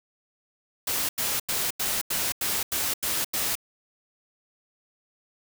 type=noise bursts; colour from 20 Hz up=white; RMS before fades=-27 dBFS; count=9; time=0.87-3.554 s; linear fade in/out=5 ms; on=220 ms; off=88 ms; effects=none